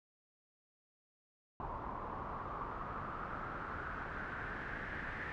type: noise with low-pass filter sweep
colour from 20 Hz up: pink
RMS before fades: -43 dBFS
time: 1.6-5.32 s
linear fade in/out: 0 ms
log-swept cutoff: 990 to 1800 Hz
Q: 4.9
effects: none